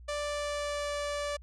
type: tone with pitch glide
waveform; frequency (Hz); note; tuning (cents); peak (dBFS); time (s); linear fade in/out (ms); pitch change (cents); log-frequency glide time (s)
sawtooth; 587.3 to 581.6; D5 to D5; 0 to -17; -28; 0.08-1.37; 10; -17; 0.19-0.94
effects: added 60 Hz sine -47 dBFS peak until 1.42 s + resampled to 22050 Hz